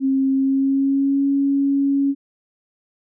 sine tone with pitch glide, 268.3 to 277.8 Hz, C4 to C#4, +44 to +4 cents, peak -15 dBFS, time 0-2.15 s, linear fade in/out 50 ms, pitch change +60 cents, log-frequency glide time 0.35-1.26 s, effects none

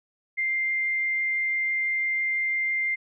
sine tone, 2098 Hz, C7, 4 cents sharp, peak -23 dBFS, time 0.37-2.96 s, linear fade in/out 20 ms, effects none

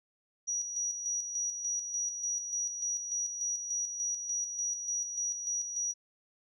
sine tone with tremolo, 5800 Hz, F#8, 35 cents flat, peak -30 dBFS, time 0.47-5.94 s, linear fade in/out 20 ms, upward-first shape square, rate 3.4 Hz, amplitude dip 50%, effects none

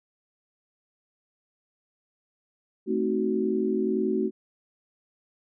sine chord, A diminished seventh, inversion none, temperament equal with one note detuned, 220 / 261.6 / 311.1 / 373.2 Hz, A3 / C4 / Eb4 / Gb4, 0 / 0 / 0 / +15 cents, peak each -28 / -31 / -31 / -26 dBFS, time 2.86-4.31 s, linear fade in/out 50 ms, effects none

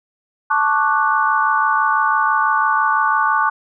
sine chord, D major seventh, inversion second, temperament equal, 880 / 1108.7 / 1174.7 / 1480 Hz, A5 / C#6 / D6 / F#6, 0 / 0 / 0 / 0 cents, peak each -19 dBFS, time 0.5-3.5 s, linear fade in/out 10 ms, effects none

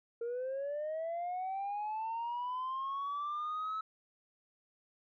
sine linear sweep, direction up, 460.6 to 1304 Hz, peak -33 dBFS, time 0.21-3.81 s, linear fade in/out 5 ms, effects tanh soft clip ceiling -33 dBFS

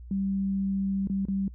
sine tone with dropouts, 194.9 Hz, G3, 10 cents flat, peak -25 dBFS, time 0.11-1.48 s, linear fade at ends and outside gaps 2 ms, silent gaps 1.073-1.098 / 1.253-1.284 s, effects noise-tail reverb RT60 0.1 s tail -26 dB re dry + added 60 Hz sine -41 dBFS peak until 1.54 s

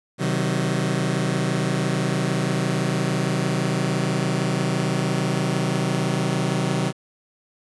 sawtooth chord, C diminished, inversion none, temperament just, 130.81 / 156.98 / 188.37 Hz, C3 / Eb3 / Gb3, 0 / +16 / +31 cents, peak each -21 dBFS, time 0.18-6.93 s, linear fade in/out 50 ms, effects resampled to 24000 Hz + 9-bit

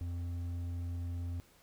triangle tone with hard clipping, 86.8 Hz, F2, 10 cents flat, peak -37 dBFS, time 0.01-1.4 s, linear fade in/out 0 ms, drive 9 dB, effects pink hiss -64 dBFS RMS until 1.62 s

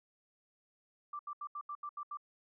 sine tone bursts, 1174.7 Hz, D6, in tune, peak -39 dBFS, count 8, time 1.13-2.172 s, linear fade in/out 5 ms, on 62 ms, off 78 ms, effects none

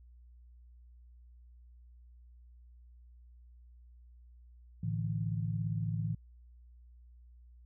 sine chord, A suspended fourth, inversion none, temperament equal, 110 / 146.83 / 164.81 Hz, A2 / D3 / E3, 0 / 0 / 0 cents, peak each -34 / -39 / -36 dBFS, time 4.83-6.15 s, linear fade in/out 5 ms, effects added 60 Hz sine -54 dBFS peak until 7.65 s

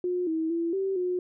sine tone with pitch steps, 358.9 / 321.1 / 335.8 / 386.3 / 361.1 Hz, F4 / E4 / E4 / G4 / F#4, +47 / -45 / +32 / -25 / -42 cents, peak -25 dBFS, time 0.04-1.19 s, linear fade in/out 2 ms, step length 230 ms, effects none

